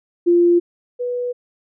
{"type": "tone pair in turn", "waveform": "sine", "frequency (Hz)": [346.9, 490.6], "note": ["F4", "B4"], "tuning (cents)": [-12, -12], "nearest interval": "tritone", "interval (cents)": 600, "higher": "second", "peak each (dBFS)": [-10, -20], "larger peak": "first", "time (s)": [[0.26, 0.6], [0.99, 1.33]], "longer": "neither", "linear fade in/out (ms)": 20, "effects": []}